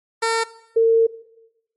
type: tone pair in turn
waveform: 15% pulse / sine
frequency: 454.3 / 454.3 Hz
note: A#4 / A#4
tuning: -45 / -45 cents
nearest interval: unison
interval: 0 cents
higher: neither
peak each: -11 dBFS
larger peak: neither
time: 0.22-0.44 / 0.76-1.07 s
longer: second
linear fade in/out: 10 ms
effects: noise-tail reverb RT60 0.9 s tail -18 dB re dry + MP3 48 kbps